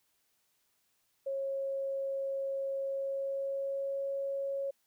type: tone with pitch glide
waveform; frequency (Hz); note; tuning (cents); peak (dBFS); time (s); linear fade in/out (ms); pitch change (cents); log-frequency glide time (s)
sine; 545 to 551; C#5 to C#5; -29 to -11; -32; 1.26-4.71; 10; +18; 2.8-4.1
effects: white hiss -75 dBFS RMS until 4.86 s